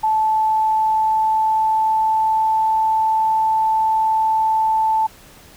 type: tone with pitch glide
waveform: sine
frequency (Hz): 872 to 879.6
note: A5 to A5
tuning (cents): -16 to -1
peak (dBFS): -14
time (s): 0.03-5.07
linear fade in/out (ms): 10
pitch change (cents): +15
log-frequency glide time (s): 0.22-2.74
effects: pink hiss -45 dBFS RMS until 5.56 s